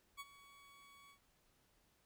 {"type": "tone with ADSR envelope", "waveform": "20% pulse", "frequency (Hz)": 1124, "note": "C#6", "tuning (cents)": 24, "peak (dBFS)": -40, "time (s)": [0.17, 1.19], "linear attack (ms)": 31, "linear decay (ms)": 36, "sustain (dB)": -16, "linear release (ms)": 87, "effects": ["pink hiss -75 dBFS RMS until 2.05 s"]}